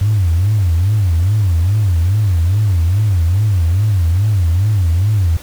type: tone with vibrato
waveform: sine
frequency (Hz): 94.1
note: F#2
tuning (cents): +30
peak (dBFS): -9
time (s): 0.01-5.37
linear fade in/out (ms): 5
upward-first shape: sine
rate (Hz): 2.4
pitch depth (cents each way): 240
effects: tanh soft clip ceiling -6 dBFS + pink hiss -36 dBFS RMS until 5.42 s